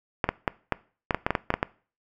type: clicks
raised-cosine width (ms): 0.5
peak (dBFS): -7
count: 12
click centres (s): 0.242 / 0.29 / 0.478 / 0.723 / 1.108 / 1.146 / 1.265 / 1.306 / 1.352 / 1.504 / 1.54 / 1.629
effects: noise-tail reverb RT60 0.4 s tail -21 dB re dry